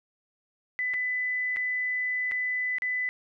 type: tone with dropouts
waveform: sine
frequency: 2000 Hz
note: B6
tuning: 21 cents sharp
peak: -26 dBFS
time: 0.79-3.09 s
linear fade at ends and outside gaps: 0 ms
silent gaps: 0.937-0.941 / 1.562-1.569 / 2.313-2.319 / 2.784-2.821 s
effects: none